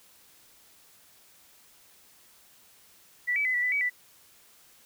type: tone with pitch steps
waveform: sine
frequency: 1962 / 2296 / 2020 / 1955 / 1994 / 2274 / 1977 Hz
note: B6 / D7 / B6 / B6 / B6 / C#7 / B6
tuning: -12 / -40 / +39 / -18 / +16 / +44 / +1 cents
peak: -24 dBFS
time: 3.27-3.9 s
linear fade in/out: 20 ms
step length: 90 ms
effects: white hiss -58 dBFS RMS until 4.85 s